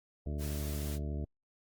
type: harmonic tone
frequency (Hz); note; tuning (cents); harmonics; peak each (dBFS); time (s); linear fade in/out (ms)
73.5; D2; +2; 1 / 2 / 3 / 4 / 5 / 6 / 8 / 9; -35 / -41 / -45 / -47 / -49 / -51 / -53 / -54; 0.26-1.25; 5
type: noise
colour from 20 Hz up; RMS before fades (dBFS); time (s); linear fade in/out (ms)
white; -46; 0.38-0.99; 50
effects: Opus 48 kbps